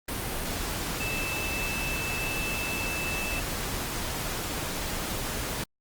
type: tone in noise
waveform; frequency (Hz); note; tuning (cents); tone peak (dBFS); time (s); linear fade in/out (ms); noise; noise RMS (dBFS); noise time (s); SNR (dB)
sine; 2637; E7; 0; -32; 1-3.4; 5; pink; -32; 0.08-5.64; -3
effects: Opus 32 kbps